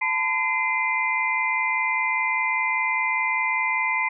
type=tone cluster; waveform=sine; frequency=886 / 1011 / 2064 / 2394 Hz; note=A5 / B5 / C7 / D7; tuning=+12 / +40 / -24 / +33 cents; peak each=-29 / -28 / -23 / -29 dBFS; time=0.01-4.09 s; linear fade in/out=10 ms; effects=none